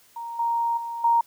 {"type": "tone with level steps", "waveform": "sine", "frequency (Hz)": 932.3, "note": "A#5", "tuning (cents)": 0, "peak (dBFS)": [-31, -21, -29, -16], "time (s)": [0.16, 1.21], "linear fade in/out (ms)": 5, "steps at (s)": [0.39, 0.77, 1.04], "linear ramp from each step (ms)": 5, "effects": ["white hiss -57 dBFS RMS until 1.26 s"]}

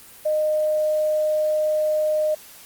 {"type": "tone with quantisation", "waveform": "sine", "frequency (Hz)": 614, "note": "D#5", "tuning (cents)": -23, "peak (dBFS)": -18, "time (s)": [0.25, 2.35], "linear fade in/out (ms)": 10, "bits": 8, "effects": ["white hiss -45 dBFS RMS until 2.65 s", "Opus 32 kbps"]}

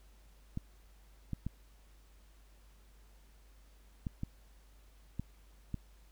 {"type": "clicks", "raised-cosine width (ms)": 5, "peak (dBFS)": -24, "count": 7, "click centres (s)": [0.574, 1.333, 1.466, 4.068, 4.234, 5.196, 5.743], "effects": ["added 50 Hz sine -58 dBFS peak until 6.11 s", "pink hiss -68 dBFS RMS until 6.11 s"]}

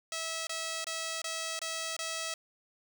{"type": "tone bursts", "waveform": "5% pulse", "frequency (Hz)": 650, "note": "E5", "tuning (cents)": -24, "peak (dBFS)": -23, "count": 6, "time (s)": [0.12, 2.34], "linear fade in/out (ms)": 2, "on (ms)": 350, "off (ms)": 24, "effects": []}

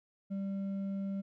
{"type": "tone with hard clipping", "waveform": "sine", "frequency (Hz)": 196, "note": "G3", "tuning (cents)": 0, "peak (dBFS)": -35, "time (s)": [0.3, 1.22], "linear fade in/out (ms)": 20, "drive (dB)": 4, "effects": []}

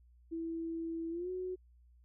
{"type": "tone with pitch glide", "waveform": "sine", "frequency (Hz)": [329.6, 367.8], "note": ["E4", "F#4"], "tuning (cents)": [0, -10], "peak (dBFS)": -36, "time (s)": [0.31, 1.56], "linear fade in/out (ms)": 20, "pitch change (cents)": 190, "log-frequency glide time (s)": [1.1, 1.3], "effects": ["added 60 Hz sine -60 dBFS peak until 2.04 s"]}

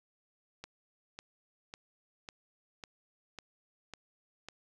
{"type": "click train", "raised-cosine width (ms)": 0.2, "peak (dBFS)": -26, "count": 8, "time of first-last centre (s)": [0.64, 4.486], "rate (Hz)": 1.82, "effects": []}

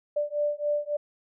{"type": "beating tone pair", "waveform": "sine", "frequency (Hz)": [587.3, 590.9], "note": ["D5", "D5"], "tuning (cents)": [0, 10], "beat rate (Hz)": 3.6, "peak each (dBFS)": -28, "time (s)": [0.16, 0.97], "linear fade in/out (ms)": 10, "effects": []}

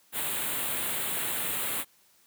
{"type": "band-stop noise", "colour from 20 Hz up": "white", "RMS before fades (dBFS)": -31, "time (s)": [0.12, 1.85], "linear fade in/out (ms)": 50, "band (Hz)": [3900, 7800], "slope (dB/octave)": 48, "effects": ["white hiss -63 dBFS RMS until 2.26 s", "high-pass 100 Hz 12 dB/octave"]}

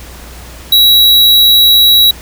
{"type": "tone", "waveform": "square", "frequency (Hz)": 3881, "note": "B7", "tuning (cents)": -31, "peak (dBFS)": -4, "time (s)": [0.72, 2.11], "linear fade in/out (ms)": 5, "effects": ["added 60 Hz sine -32 dBFS peak until 2.21 s", "pink hiss -33 dBFS RMS until 2.21 s"]}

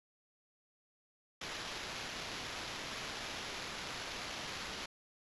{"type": "noise with sample-and-hold", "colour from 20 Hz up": "blue", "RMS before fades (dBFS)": -43, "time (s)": [1.41, 4.86], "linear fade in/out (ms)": 5, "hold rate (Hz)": 8820, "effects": ["resampled to 24000 Hz"]}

